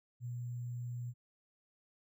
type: tone with sample-and-hold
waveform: sine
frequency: 121.5 Hz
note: B2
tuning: 28 cents flat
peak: -38 dBFS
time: 0.2-1.14 s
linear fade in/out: 50 ms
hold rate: 7350 Hz
effects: none